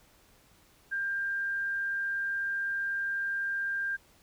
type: tone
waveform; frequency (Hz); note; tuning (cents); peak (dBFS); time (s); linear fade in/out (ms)
sine; 1594; G6; +28; -29; 0.91-3.97; 20
effects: pink hiss -62 dBFS RMS until 4.22 s